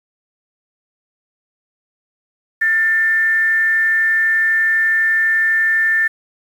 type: tone with frequency modulation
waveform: sine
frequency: 1784 Hz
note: A6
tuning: 23 cents sharp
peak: -12 dBFS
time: 2.61-6.08 s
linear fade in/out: 10 ms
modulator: 371 Hz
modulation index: 0.22
effects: 7-bit